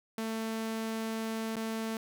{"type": "tone with dropouts", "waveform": "sawtooth", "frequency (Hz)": 222.9, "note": "A3", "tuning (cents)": 23, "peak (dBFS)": -29, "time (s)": [0.18, 1.97], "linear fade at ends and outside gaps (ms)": 2, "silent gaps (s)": [1.557, 1.564], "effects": []}